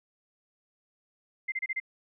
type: tone bursts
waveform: sine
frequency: 2085 Hz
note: C7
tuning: 7 cents flat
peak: -28 dBFS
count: 5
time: 1.48-1.801 s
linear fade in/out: 10 ms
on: 41 ms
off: 29 ms
effects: none